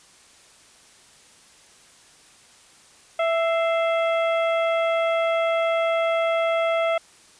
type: harmonic tone with a mistuned harmonic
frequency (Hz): 661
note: E5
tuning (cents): +5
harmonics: 1 / 2 / 3 / 4 / 5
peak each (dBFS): -20 / -28 / -30 / -36 / -37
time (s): 3.19-6.98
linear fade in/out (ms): 5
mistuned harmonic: 3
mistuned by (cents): +86
effects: white hiss -52 dBFS RMS until 7.39 s + resampled to 22050 Hz